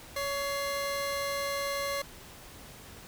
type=tone pair together; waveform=25% pulse; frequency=561.1 / 2100 Hz; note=C#5 / C7; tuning=+21 / +6 cents; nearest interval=octave + major seventh; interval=2285 cents; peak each=-28 / -33 dBFS; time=0.16-2.02 s; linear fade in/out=5 ms; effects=pink hiss -49 dBFS RMS until 3.07 s